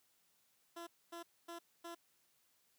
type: tone bursts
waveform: 15% pulse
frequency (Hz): 339.7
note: F4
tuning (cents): -48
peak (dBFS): -40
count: 4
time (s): 0.76-1.95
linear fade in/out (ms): 10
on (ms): 110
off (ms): 250
effects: white hiss -75 dBFS RMS until 2.78 s + high-pass 80 Hz 12 dB/octave